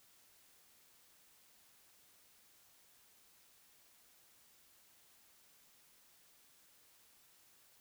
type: silence
effects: white hiss -67 dBFS RMS until 7.8 s